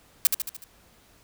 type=noise with echo; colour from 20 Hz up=blue; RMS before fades=-18 dBFS; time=0.25-0.27 s; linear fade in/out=0 ms; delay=74 ms; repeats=5; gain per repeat=-5 dB; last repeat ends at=0.64 s; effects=pink hiss -58 dBFS RMS until 1.23 s